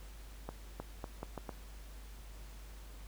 accelerating click train, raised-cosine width 1 ms, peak -26 dBFS, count 6, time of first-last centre 0.49-1.492 s, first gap 310 ms, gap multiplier 0.78, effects added 50 Hz sine -48 dBFS peak until 3.07 s + pink hiss -58 dBFS RMS until 3.07 s

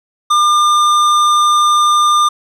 triangle tone with hard clipping, 1202 Hz, D6, 40 cents sharp, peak -10 dBFS, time 0.3-2.29 s, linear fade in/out 10 ms, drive 16 dB, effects none

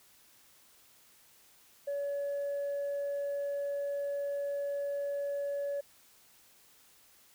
sine tone, 567 Hz, C#5, 39 cents sharp, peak -30 dBFS, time 1.87-5.81 s, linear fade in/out 10 ms, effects tanh soft clip ceiling -30 dBFS + white hiss -62 dBFS RMS until 7.34 s

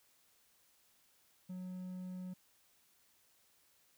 triangle tone, 183.3 Hz, F#3, 16 cents flat, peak -40 dBFS, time 1.49-2.34 s, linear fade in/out 10 ms, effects white hiss -71 dBFS RMS until 3.97 s

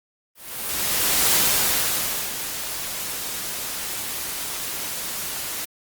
white noise with ADSR envelope, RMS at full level -18 dBFS, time 0.35-5.65 s, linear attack 960 ms, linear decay 1000 ms, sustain -11 dB, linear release 6 ms, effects Opus 32 kbps

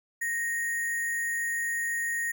sine tone with sample-and-hold, 1866 Hz, A#6, 1 cent sharp, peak -27 dBFS, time 0.21-2.32 s, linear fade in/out 10 ms, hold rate 8820 Hz, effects none

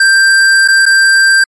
square tone with dropouts, 1577 Hz, G6, 10 cents sharp, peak -5 dBFS, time 0-1.44 s, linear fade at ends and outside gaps 5 ms, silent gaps 0.678-0.684 / 0.856-0.862 s, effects MP3 48 kbps

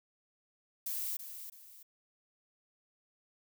violet noise with echo, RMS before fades -37 dBFS, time 0.86-1.17 s, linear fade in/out 5 ms, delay 330 ms, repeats 2, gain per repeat -9 dB, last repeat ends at 1.83 s, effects none

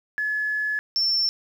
sine tone pair in turn, 1709 / 5391 Hz, G#6 / E8, +49 / +38 cents, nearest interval octave + minor sixth, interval 1989 cents, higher second, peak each -22 / -18 dBFS, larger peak second, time 0.18-0.79 / 0.96-1.29 s, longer first, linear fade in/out 0 ms, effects tanh soft clip ceiling -16 dBFS + 9-bit

